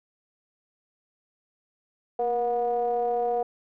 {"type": "ring-modulated tone", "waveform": "triangle", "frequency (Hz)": 123.47, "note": "B2", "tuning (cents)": 0, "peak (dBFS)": -18, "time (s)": [2.19, 3.43], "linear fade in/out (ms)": 5, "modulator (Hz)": 600, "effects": []}